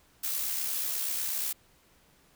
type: noise with amplitude modulation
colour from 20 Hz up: blue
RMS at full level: -30 dBFS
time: 0.23-1.53 s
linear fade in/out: 10 ms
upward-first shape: sine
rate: 68.2 Hz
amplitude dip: 40%
effects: pink hiss -63 dBFS RMS until 2.35 s